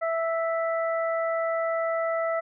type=harmonic tone; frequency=659.3 Hz; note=E5; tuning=in tune; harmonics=1 / 2 / 3; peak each=-25 / -31 / -35 dBFS; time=0.01-2.41 s; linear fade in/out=20 ms; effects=none